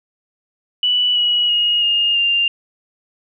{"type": "tone with pitch steps", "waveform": "sine", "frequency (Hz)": [2960, 2918, 2876, 2835, 2794], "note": ["F#7", "F#7", "F#7", "F7", "F7"], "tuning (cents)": [0, -25, -50, 25, 0], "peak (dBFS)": -13, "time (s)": [0.83, 2.48], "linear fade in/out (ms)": 2, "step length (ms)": 330, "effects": []}